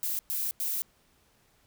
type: noise bursts at uneven times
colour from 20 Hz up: violet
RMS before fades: -31 dBFS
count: 3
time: 0.03-0.19 / 0.3-0.51 / 0.6-0.82 s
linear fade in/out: 0 ms
effects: pink hiss -66 dBFS RMS until 1.66 s